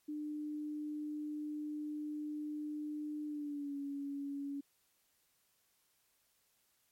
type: tone with pitch glide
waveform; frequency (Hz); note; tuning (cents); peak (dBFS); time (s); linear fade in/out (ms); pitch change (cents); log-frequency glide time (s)
sine; 300 to 281.5; D4 to C#4; +37 to +27; -38; 0.08-4.61; 10; -110; 3.26-3.76
effects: white hiss -75 dBFS RMS until 6.91 s + MP3 64 kbps

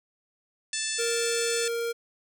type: harmonic tone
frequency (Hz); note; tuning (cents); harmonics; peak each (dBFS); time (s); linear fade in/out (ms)
880; A5; 0; 2 / 3 / 4 / 5 / 6 / 7 / 8 / 9 / 10; -37 / -37 / -37 / -37 / -37 / -37 / -37 / -37 / -37; 0.73-1.68; 2
type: tone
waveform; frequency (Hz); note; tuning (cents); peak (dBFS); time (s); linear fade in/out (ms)
square; 466.3; A#4; +1; -28; 0.98-1.93; 20
effects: none

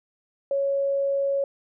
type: tone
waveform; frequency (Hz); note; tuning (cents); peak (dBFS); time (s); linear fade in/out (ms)
sine; 554.4; C#5; 0; -21; 0.51-1.44; 2
effects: none

